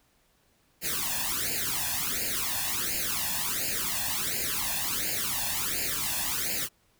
white noise with flanger, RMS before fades -30 dBFS, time 0.81-6.69 s, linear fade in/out 50 ms, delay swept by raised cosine 0.42 to 1.17 ms, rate 1.4 Hz, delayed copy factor +0.95, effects pink hiss -67 dBFS RMS until 6.99 s

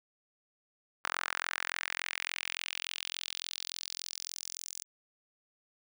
sawtooth tone with high-pass filter sweep, 43.5 Hz, F1, 6 cents flat, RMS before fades -39 dBFS, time 1.04-4.84 s, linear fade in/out 0 ms, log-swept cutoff 1300 to 6800 Hz, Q 2.3, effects none

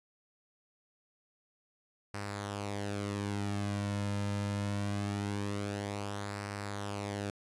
sawtooth tone with flanger, 101.5 Hz, G#2, 39 cents flat, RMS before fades -36 dBFS, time 2.14-7.3 s, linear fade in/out 0 ms, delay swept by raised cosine 0.29 to 2.69 ms, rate 0.23 Hz, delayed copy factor -0.55, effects resampled to 24000 Hz

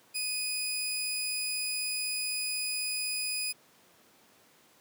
sawtooth tone pair together, 2489 / 4978 Hz, D#7 / D#8, 0 / 0 cents, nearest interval octave, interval 1200 cents, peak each -32 / -28 dBFS, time 0.14-3.53 s, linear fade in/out 20 ms, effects pink hiss -61 dBFS RMS until 4.8 s + high-pass 200 Hz 12 dB/octave

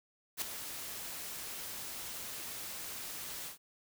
white noise with ADSR envelope, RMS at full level -33 dBFS, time 0.37-3.58 s, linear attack 48 ms, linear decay 4 ms, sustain -10 dB, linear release 110 ms, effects none

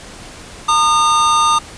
square tone pair together, 912.9 / 1220 Hz, A#5 / D#6, -36 / -34 cents, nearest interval perfect fourth, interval 502 cents, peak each -18 / -12 dBFS, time 0.68-1.59 s, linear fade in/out 10 ms, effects pink hiss -35 dBFS RMS until 1.77 s + resampled to 22050 Hz

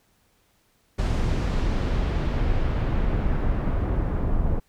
brown noise with low-pass filter sweep, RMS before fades -23 dBFS, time 0.98-4.6 s, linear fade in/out 10 ms, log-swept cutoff 7700 to 1000 Hz, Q 0.75, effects pink hiss -65 dBFS RMS until 4.68 s

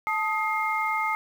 sine tone cluster, 876 / 1255 / 2123 Hz, A5 / D#6 / C7, -8 / +15 / +25 cents, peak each -28 dBFS, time 0.07-1.15 s, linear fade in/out 0 ms, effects 8-bit

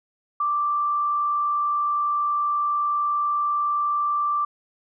sine tone with frequency modulation, 1174.7 Hz, D6, in tune, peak -20 dBFS, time 0.4-4.45 s, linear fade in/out 5 ms, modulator 59.7 Hz, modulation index 0.22, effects none

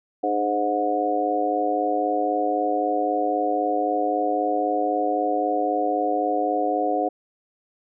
harmonic tone with a mistuned harmonic, 103.83 Hz, G#2, in tune, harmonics 3 / 4 / 5 / 6 / 7, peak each -27 / -29 / -27 / -31 / -23 dBFS, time 0.23-7.09 s, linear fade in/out 10 ms, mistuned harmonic 3, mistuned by -43 cents, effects none

